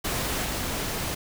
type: noise with level steps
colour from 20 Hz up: pink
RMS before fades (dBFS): -28 / -30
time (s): 0.04-1.15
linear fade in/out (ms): 10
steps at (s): 0.44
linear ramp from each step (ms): 10
effects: none